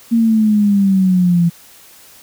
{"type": "exponential sweep", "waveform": "sine", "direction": "down", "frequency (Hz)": [233.1, 168.6], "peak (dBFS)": -9, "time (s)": [0.11, 1.5], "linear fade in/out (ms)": 20, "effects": ["white hiss -43 dBFS RMS until 2.22 s"]}